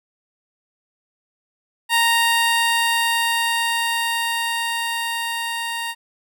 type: tone with level ramp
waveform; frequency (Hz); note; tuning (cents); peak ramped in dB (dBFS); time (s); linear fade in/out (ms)
15% pulse; 929; A#5; -6; -8 to -18; 1.89-5.95; 50
effects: none